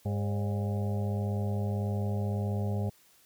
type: harmonic tone with a mistuned harmonic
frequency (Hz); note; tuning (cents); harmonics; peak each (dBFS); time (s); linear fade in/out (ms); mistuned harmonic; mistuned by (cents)
101.7; G#2; -36; 1 / 2 / 4 / 5 / 6 / 7 / 8; -29 / -35 / -41 / -43 / -45 / -46 / -47; 0.05-2.9; 10; 5; +86
effects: white hiss -62 dBFS RMS until 3.25 s